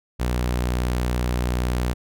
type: tone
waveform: sawtooth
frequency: 61.2 Hz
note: B1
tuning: 15 cents flat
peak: -17 dBFS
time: 0.19-1.94 s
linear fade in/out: 20 ms
effects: none